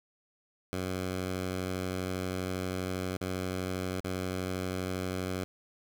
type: tone with dropouts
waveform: 10% pulse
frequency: 92.5 Hz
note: F#2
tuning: in tune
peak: -24 dBFS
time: 0.73-5.44 s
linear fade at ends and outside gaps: 0 ms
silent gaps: 3.169-3.212 / 4.004-4.045 s
effects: 11-bit